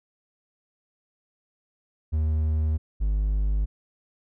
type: tone pair in turn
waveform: triangle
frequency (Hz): 77.78 / 51.01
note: D#2 / G#1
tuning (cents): 0 / -30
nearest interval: perfect fifth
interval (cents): 730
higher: first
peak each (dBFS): -19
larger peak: neither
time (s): 2.12-2.78 / 3-3.66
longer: neither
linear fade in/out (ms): 20
effects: none